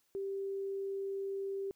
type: tone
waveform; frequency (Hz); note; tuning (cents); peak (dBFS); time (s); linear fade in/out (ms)
sine; 392; G4; 0; -35; 0.15-1.71; 0
effects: white hiss -75 dBFS RMS until 1.75 s